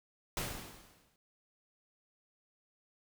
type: noise with exponential decay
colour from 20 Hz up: pink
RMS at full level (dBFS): -35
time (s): 0.37-1.16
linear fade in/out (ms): 1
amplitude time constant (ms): 170
effects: none